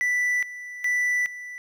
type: tone with tremolo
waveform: triangle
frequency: 1975.5 Hz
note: B6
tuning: in tune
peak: -19 dBFS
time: 0.01-1.58 s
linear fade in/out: 0 ms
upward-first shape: square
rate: 1.2 Hz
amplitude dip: 80%
effects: none

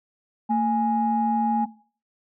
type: tone pair together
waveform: sine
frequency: 226.6 / 830.6 Hz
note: A#3 / G#5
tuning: -49 / 0 cents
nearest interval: octave + minor seventh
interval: 2249 cents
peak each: -21 dBFS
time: 0.49-1.66 s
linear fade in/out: 20 ms
effects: noise-tail reverb RT60 0.4 s tail -17 dB re dry + tanh soft clip ceiling -12 dBFS

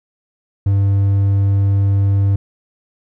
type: tone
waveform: triangle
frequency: 99 Hz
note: G2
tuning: 18 cents sharp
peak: -9 dBFS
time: 0.66-2.36 s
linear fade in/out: 5 ms
effects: none

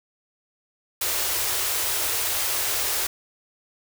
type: band-stop noise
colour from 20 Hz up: white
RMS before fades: -25 dBFS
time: 1.01-3.07 s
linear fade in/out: 5 ms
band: 120 to 320 Hz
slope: 48 dB/octave
effects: none

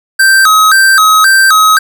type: tone with vibrato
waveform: square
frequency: 1411 Hz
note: F6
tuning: 17 cents sharp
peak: -4 dBFS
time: 0.19-1.79 s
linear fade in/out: 10 ms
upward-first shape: square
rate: 1.9 Hz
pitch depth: 180 cents each way
effects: none

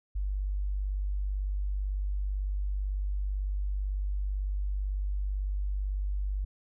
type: tone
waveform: sine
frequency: 49 Hz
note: G1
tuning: in tune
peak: -28 dBFS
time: 0.15-6.45 s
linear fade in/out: 10 ms
effects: none

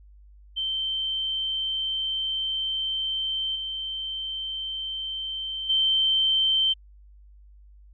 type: tone with level steps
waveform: sine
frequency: 3112 Hz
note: G7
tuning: 13 cents flat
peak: -25 / -29 / -19 dBFS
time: 0.56-6.74 s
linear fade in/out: 20 ms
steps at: 3.55 / 5.69 s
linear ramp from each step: 10 ms
effects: added 50 Hz sine -48 dBFS peak until 7.93 s

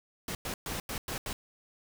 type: noise bursts at uneven times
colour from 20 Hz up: pink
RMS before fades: -36 dBFS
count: 6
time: 0.28-0.35 / 0.45-0.54 / 0.66-0.8 / 0.89-0.98 / 1.08-1.18 / 1.26-1.33 s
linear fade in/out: 2 ms
effects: none

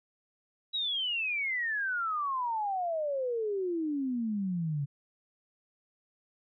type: exponential sweep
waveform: sine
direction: down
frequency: 3910 to 137.6 Hz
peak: -29 dBFS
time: 0.73-4.86 s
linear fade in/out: 20 ms
effects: none

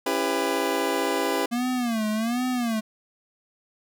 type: chord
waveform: 25% pulse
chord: C# half-diminished seventh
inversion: none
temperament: just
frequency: 277.2 / 332.6 / 399.1 / 498.9 Hz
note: C#4 / E4 / G4 / B4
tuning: 0 / +16 / +31 / +17 cents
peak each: -26 / -26 / -24 / -25 dBFS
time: 0.06-1.46 s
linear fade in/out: 5 ms
type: tone with vibrato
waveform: square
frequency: 232.9 Hz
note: A#3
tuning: 1 cent flat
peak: -24 dBFS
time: 1.51-2.81 s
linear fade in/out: 20 ms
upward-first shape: sine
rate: 1.3 Hz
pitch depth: 150 cents each way
effects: none

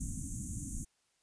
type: band-stop noise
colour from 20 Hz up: pink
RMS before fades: -39 dBFS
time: 0-0.85 s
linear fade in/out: 10 ms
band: 300 to 6300 Hz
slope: 96 dB/octave
effects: white hiss -75 dBFS RMS until 1.22 s + resampled to 22050 Hz

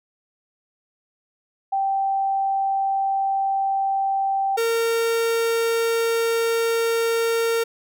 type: tone pair in turn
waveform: sine / 45% pulse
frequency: 781 / 459.3 Hz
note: G5 / A#4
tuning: -7 / -26 cents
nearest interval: major sixth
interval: 919 cents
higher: first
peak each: -19 dBFS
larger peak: neither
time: 1.72-4.57 / 4.57-7.64 s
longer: second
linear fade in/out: 10 ms
effects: none

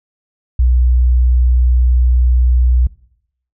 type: tone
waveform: sine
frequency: 61.74 Hz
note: B1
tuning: in tune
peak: -7 dBFS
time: 0.59-2.87 s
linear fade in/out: 5 ms
effects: noise-tail reverb RT60 0.7 s tail -21 dB re dry + tanh soft clip ceiling -3 dBFS

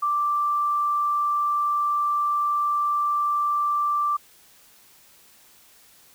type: tone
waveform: sine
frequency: 1174.7 Hz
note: D6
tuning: in tune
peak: -20 dBFS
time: 0.02-4.17 s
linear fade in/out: 10 ms
effects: white hiss -54 dBFS RMS until 6.14 s

